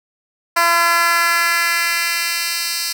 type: tone with high-pass filter sweep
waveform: 10% pulse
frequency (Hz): 339.7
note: F4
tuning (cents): -48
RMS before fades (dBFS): -17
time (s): 0.56-2.93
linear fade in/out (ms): 10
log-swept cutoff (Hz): 910 to 4100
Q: 1.3
effects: none